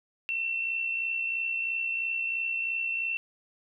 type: tone pair together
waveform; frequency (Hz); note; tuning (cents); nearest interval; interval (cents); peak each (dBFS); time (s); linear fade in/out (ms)
sine; 2640 / 2703; E7 / E7; +2 / +43; unison; 41; -38 / -28; 0.29-3.17; 0
effects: none